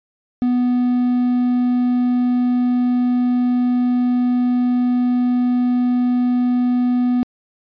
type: tone with quantisation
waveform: triangle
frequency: 246.9 Hz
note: B3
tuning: in tune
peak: -12 dBFS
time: 0.42-7.23 s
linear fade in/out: 0 ms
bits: 7
effects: resampled to 11025 Hz

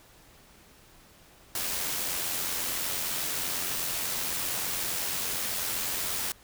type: noise with amplitude modulation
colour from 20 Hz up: white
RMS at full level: -30 dBFS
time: 1.55-6.32 s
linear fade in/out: 2 ms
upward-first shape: sine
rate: 88.3 Hz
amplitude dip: 30%
effects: pink hiss -56 dBFS RMS until 6.43 s

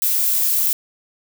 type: noise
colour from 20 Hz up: violet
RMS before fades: -18 dBFS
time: 0.02-0.73 s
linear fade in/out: 2 ms
effects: none

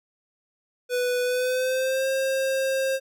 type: tone with pitch glide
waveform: square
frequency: 494.5 to 533.1 Hz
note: B4 to C5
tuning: +2 to +32 cents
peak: -23 dBFS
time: 0.89-3 s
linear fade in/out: 50 ms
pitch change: +130 cents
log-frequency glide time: 1.23-2.07 s
effects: none

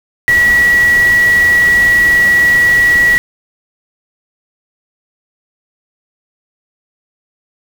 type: tone in noise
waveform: sine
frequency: 1932 Hz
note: B6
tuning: 39 cents flat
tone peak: -6 dBFS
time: 0.28-3.18 s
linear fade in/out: 0 ms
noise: pink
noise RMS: -23 dBFS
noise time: 0.28-3.18 s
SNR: +14 dB
effects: none

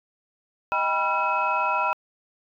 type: tone cluster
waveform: sine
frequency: 627 / 794 / 978 / 1362 / 2561 Hz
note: D#5 / G5 / B5 / F6 / D#7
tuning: +13 / +22 / -17 / -44 / +49 cents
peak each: -31 / -29 / -24 / -26 / -29 dBFS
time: 0.72-1.93 s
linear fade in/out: 0 ms
effects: tanh soft clip ceiling -11 dBFS

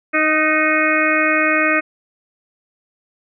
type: harmonic tone with a mistuned harmonic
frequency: 311.1 Hz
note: D#4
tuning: in tune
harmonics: 1 / 2 / 4 / 5 / 6 / 7 / 8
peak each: -21 / -21 / -21 / -21 / -21 / -21 / -21 dBFS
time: 0.13-1.81 s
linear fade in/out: 20 ms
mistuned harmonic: 5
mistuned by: -32 cents
effects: none

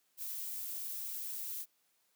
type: noise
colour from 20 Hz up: violet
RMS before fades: -41 dBFS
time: 0.17-1.66 s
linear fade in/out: 50 ms
effects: white hiss -75 dBFS RMS until 2.15 s + high-pass 150 Hz 12 dB/octave

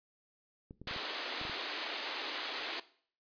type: clicks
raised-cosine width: 3 ms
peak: -34 dBFS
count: 8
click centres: 0.709 / 0.816 / 0.873 / 0.911 / 0.963 / 1.414 / 1.452 / 1.497 s
type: band-pass noise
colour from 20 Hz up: white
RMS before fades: -40 dBFS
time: 0.87-2.8 s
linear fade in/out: 5 ms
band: 270 to 4600 Hz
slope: 48 dB/octave
type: noise with exponential decay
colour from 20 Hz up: white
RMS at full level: -45 dBFS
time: 2.59-2.8 s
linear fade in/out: 5 ms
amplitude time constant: 45 ms
effects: noise-tail reverb RT60 0.5 s tail -17 dB re dry + resampled to 11025 Hz

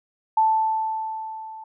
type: tone with level ramp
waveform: sine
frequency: 880 Hz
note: A5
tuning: in tune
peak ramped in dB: -14 to -36 dBFS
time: 0.37-1.64 s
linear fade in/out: 5 ms
effects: none

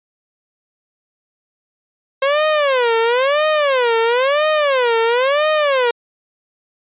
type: tone with vibrato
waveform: sawtooth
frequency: 530 Hz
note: C5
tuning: 22 cents sharp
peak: -9 dBFS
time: 2.22-5.91 s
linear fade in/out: 5 ms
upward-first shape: sine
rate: 0.99 Hz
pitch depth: 270 cents each way
effects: resampled to 8000 Hz

